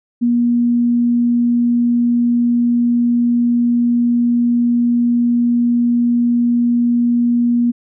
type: tone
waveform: sine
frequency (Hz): 239.1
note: A#3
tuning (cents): +44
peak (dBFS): -11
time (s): 0.21-7.72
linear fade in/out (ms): 20
effects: none